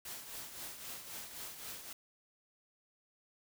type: noise with tremolo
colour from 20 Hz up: white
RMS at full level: -44 dBFS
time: 0.05-1.93 s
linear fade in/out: 5 ms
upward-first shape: triangle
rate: 3.8 Hz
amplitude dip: 60%
effects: none